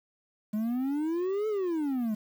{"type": "exponential two-way sweep", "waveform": "triangle", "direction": "up then down", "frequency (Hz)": [207.7, 440, 207.7], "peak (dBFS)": -25, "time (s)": [0.53, 2.15], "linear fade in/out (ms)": 10, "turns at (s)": 1.48, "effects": ["9-bit"]}